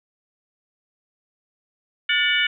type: tone cluster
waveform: sine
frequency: 1445 / 1768 / 2265 / 2954 / 3563 Hz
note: F#6 / A6 / C#7 / F#7 / A7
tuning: -41 / +8 / +37 / -3 / +21 cents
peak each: -25 / -24 / -22 / -22 / -30 dBFS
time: 2.09-2.47 s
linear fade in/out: 5 ms
effects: none